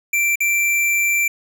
square tone with dropouts, 2349 Hz, D7, in tune, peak -16 dBFS, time 0.13-1.28 s, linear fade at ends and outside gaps 5 ms, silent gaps 0.357-0.404 s, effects none

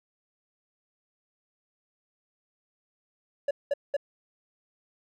triangle tone bursts, 568 Hz, C#5, 42 cents sharp, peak -21 dBFS, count 3, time 3.48-3.967 s, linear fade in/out 5 ms, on 29 ms, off 200 ms, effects none

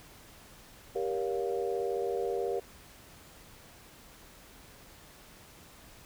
sine chord, G half-diminished seventh, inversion none, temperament just, 392 / 470.4 / 564.5 / 705.6 Hz, G4 / Bb4 / Db5 / F5, 0 / +16 / +31 / +18 cents, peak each -33 / -33 / -39 / -39 dBFS, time 0.95-2.6 s, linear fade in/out 10 ms, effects pink hiss -54 dBFS RMS until 6.05 s

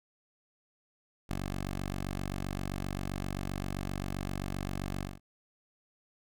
10% pulse tone with ADSR envelope, 47.63 Hz, G1, 49 cents flat, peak -23 dBFS, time 1.29-5.2 s, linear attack 15 ms, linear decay 61 ms, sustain -3 dB, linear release 190 ms, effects none

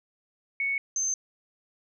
sine tone pair in turn, 2217 / 6258 Hz, C#7 / G8, 0 / -4 cents, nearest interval octave + tritone, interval 1796 cents, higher second, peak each -25 dBFS, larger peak neither, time 0.6-0.78 / 0.96-1.14 s, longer neither, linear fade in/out 2 ms, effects none

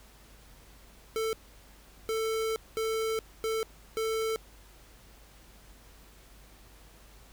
square tone bursts at uneven times, 444 Hz, A4, 16 cents sharp, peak -29 dBFS, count 5, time 1.16-1.33 / 2.09-2.56 / 2.77-3.19 / 3.44-3.63 / 3.97-4.36 s, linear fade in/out 0 ms, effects added 50 Hz sine -55 dBFS peak until 7.32 s + pink hiss -57 dBFS RMS until 7.32 s

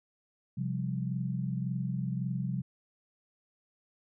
sine chord, C suspended fourth, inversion none, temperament just, 130.81 / 174.42 / 196.22 Hz, C3 / F3 / G3, 0 / -2 / +2 cents, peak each -33 / -35 / -37 dBFS, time 0.57-2.62 s, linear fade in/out 10 ms, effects none

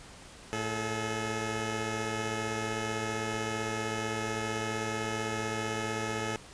10% pulse tone pair together, 111.21 / 429.2 Hz, A2 / A4, +19 / -43 cents, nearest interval octave + major seventh, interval 2338 cents, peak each -26 dBFS, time 0.53-6.36 s, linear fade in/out 0 ms, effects pink hiss -50 dBFS RMS until 6.53 s + resampled to 22050 Hz

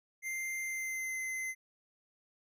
square tone with pitch glide, 2093 to 2058 Hz, C7 to C7, 0 to -29 cents, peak -36 dBFS, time 0.22-1.55 s, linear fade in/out 50 ms, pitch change -29 cents, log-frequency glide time 0.6-1.21 s, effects none

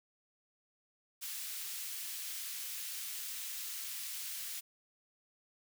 white high-pass noise, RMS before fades -42 dBFS, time 1.21-4.61 s, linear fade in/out 20 ms, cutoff 2100 Hz, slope 12 dB/octave, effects none

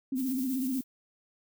sine tone with vibrato, 260 Hz, C4, 11 cents flat, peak -28 dBFS, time 0.12-0.81 s, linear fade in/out 5 ms, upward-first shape triangle, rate 16 Hz, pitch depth 98 cents each way
violet noise with tremolo, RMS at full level -40 dBFS, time 0.15-0.84 s, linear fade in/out 50 ms, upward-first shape square, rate 8.6 Hz, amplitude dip 30%
effects none

